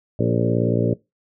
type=harmonic tone with a mistuned harmonic; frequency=58.27 Hz; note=A#1; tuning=in tune; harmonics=2 / 3 / 4 / 5 / 6 / 7 / 8 / 9 / 10; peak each=-22 / -24 / -25 / -26 / -27 / -27 / -28 / -29 / -29 dBFS; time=0.19-0.94 s; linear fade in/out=5 ms; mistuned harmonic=7; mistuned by=+22 cents; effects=noise-tail reverb RT60 0.2 s tail -21 dB re dry